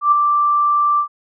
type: tone with ADSR envelope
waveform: sine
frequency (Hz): 1174.7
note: D6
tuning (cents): 0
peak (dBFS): -7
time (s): 0.01-1.08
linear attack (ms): 110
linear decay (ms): 6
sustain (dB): -5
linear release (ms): 92
effects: none